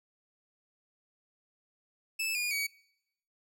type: tone with pitch steps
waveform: sawtooth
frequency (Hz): 2626 / 2436 / 2260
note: E7 / D#7 / C#7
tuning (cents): -7 / -37 / +33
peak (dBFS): -27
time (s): 2.19-2.67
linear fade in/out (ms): 10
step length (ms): 160
effects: noise-tail reverb RT60 0.8 s tail -24 dB re dry